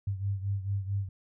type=beating tone pair; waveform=sine; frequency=97.9 / 102.4 Hz; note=G2 / G#2; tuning=-2 / -24 cents; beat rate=4.5 Hz; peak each=-30 / -35 dBFS; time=0.07-1.09 s; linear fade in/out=5 ms; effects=none